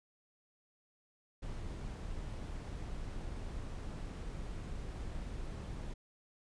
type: noise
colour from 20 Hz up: brown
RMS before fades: -42 dBFS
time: 1.42-5.94 s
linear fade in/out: 10 ms
effects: resampled to 22050 Hz